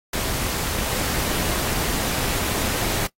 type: noise with amplitude modulation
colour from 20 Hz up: pink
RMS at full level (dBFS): -22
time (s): 0.13-3.07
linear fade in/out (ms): 5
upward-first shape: sine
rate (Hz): 291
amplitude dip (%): 55
effects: noise-tail reverb RT60 0.1 s tail -22 dB re dry + AAC 48 kbps